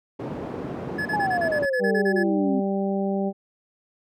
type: band-pass noise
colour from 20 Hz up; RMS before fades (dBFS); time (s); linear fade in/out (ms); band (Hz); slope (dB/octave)
white; -32; 0.19-1.66; 10; 130 to 420; 12
type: tone bursts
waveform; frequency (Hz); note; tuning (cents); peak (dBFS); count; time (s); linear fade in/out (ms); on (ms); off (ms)
triangle; 1709; G#6; +49; -23; 12; 0.98-2.234; 10; 77; 30
type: exponential sweep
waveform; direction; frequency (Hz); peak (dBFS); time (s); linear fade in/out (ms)
sine; down; 862 to 254.5; -22; 1.13-2.6; 5
type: harmonic tone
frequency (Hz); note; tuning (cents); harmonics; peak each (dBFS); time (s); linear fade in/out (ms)
196; G3; 0; 1 / 2 / 3 / 4; -24 / -28 / -30 / -33; 1.79-3.33; 50
effects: none